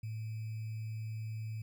sine tone with sample-and-hold, 110 Hz, A2, in tune, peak -37 dBFS, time 0.03-1.62 s, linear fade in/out 5 ms, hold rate 2450 Hz, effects none

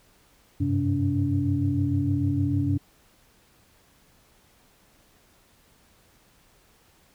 sine tone cluster, 94.6 / 101.2 / 131.6 / 286 Hz, F#2 / G#2 / C3 / D4, +39 / -44 / +10 / -46 cents, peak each -26 / -30 / -27 / -25 dBFS, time 0.6-2.78 s, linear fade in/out 10 ms, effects tanh soft clip ceiling -11 dBFS + pink hiss -60 dBFS RMS until 7.14 s

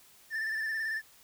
triangle tone with vibrato, 1771 Hz, A6, 11 cents sharp, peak -29 dBFS, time 0.3-1.02 s, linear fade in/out 50 ms, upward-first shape square, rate 18 Hz, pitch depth 32 cents each way, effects white hiss -59 dBFS RMS until 1.23 s

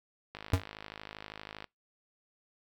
click train, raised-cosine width 0.3 ms, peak -26 dBFS, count 69, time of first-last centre 0.35-1.643 s, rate 52.6 Hz
square tone with exponential decay, 92.3 Hz, F#2, 4 cents flat, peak -20 dBFS, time 0.53-0.64 s, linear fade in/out 5 ms, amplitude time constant 22 ms
effects noise-tail reverb RT60 0.2 s tail -26 dB re dry

